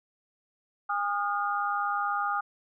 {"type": "tone cluster", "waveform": "sine", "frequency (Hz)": [813, 1226, 1418], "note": ["G#5", "D#6", "F6"], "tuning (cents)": [-37, -26, 26], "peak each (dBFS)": [-31, -29, -33], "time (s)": [0.89, 2.41], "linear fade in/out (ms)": 10, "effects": []}